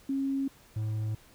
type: tone pair in turn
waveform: sine / triangle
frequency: 272.2 / 108.43 Hz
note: C#4 / A2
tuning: -31 / -25 cents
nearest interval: octave + major third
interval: 1594 cents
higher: first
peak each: -27 dBFS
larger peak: neither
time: 0.09-0.48 / 0.76-1.15 s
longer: neither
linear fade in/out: 5 ms
effects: pink hiss -58 dBFS RMS until 1.34 s